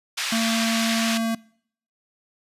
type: band-pass noise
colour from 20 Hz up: white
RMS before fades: -27 dBFS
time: 0.17-1.18 s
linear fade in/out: 10 ms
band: 1400 to 4500 Hz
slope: 12 dB/octave
type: tone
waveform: square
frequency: 226.5 Hz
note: A#3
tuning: 50 cents flat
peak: -22 dBFS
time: 0.32-1.35 s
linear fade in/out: 5 ms
effects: noise-tail reverb RT60 0.6 s tail -23 dB re dry + resampled to 32000 Hz